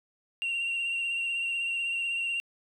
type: tone with vibrato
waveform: sine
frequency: 2754 Hz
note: F7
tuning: 25 cents flat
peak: -26 dBFS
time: 0.42-2.4 s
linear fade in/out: 0 ms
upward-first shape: triangle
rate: 16 Hz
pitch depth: 31 cents each way
effects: tanh soft clip ceiling -26 dBFS + 11-bit